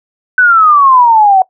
sine exponential sweep, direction down, 1520 to 740 Hz, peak -3 dBFS, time 0.38-1.42 s, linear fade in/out 2 ms, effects noise-tail reverb RT60 0.1 s tail -21 dB re dry

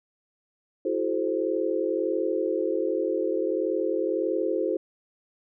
sine chord, F# half-diminished seventh, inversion third, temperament equal with one note detuned, 329.6 / 370 / 431.4 / 523.3 Hz, E4 / F#4 / A4 / C5, 0 / 0 / -34 / 0 cents, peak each -29 dBFS, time 0.85-4.77 s, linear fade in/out 5 ms, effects none

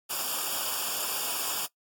white noise with comb filter, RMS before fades -31 dBFS, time 0.09-1.67 s, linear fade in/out 20 ms, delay 0.49 ms, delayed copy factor -0.9, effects noise-tail reverb RT60 0.1 s tail -19 dB re dry + AAC 64 kbps

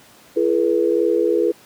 sine tone cluster, 338.1 / 421.8 / 484 Hz, E4 / G#4 / B4, +44 / +27 / -35 cents, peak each -19 dBFS, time 0.36-1.52 s, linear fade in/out 10 ms, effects pink hiss -48 dBFS RMS until 1.65 s + high-pass 150 Hz 12 dB/octave

